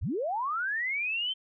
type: linear sweep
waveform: sine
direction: up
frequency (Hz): 41 to 3136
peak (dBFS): -28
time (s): 0.01-1.34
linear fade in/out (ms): 20
effects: none